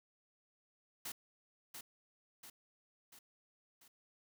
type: noise with echo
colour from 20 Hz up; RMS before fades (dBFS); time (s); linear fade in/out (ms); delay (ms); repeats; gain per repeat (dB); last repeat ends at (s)
white; -44; 1.05-1.12; 5; 690; 4; -5; 3.88
effects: none